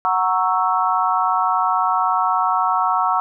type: chord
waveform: sine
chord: F# dominant seventh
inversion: none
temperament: equal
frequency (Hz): 740 / 932.3 / 1108.7 / 1318.5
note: F#5 / A#5 / C#6 / E6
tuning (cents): 0 / 0 / 0 / 0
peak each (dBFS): -21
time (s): 0.05-3.2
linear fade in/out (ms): 0
effects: none